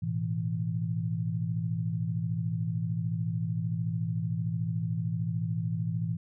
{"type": "chord", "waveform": "sine", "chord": "A suspended second", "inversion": "none", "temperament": "equal", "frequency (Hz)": [110, 123.47, 164.81], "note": ["A2", "B2", "E3"], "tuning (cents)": [0, 0, 0], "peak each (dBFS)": [-32, -35, -31], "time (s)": [0.02, 6.17], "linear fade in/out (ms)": 10, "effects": []}